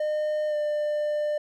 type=tone with pitch glide; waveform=triangle; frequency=608 to 597.6 Hz; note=D#5 to D5; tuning=-40 to +30 cents; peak=-22 dBFS; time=0-1.38 s; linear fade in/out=5 ms; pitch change=-30 cents; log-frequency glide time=0.48-0.55 s; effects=none